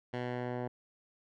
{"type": "tone with low-pass filter sweep", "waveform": "10% pulse", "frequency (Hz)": 123.47, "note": "B2", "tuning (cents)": 0, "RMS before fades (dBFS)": -37, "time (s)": [0.13, 0.68], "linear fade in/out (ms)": 10, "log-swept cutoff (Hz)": [2900, 1100], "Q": 0.88, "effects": []}